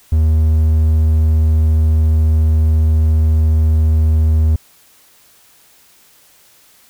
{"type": "tone", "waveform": "triangle", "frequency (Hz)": 78.6, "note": "D#2", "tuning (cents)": 18, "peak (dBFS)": -7, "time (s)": [0.12, 4.56], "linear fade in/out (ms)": 5, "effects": ["white hiss -49 dBFS RMS until 6.89 s"]}